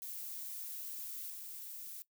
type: noise with level steps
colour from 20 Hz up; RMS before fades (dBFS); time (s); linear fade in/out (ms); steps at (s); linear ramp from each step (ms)
violet; -44 / -47; 0.02-2.02; 0; 1.3; 2
effects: noise-tail reverb RT60 0.1 s tail -18 dB re dry